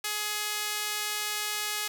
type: tone with high-pass filter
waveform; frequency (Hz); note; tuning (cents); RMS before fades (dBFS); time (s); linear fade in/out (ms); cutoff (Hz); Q
sawtooth; 419.8; G#4; +19; -32; 0.04-1.88; 5; 1900; 0.51
effects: none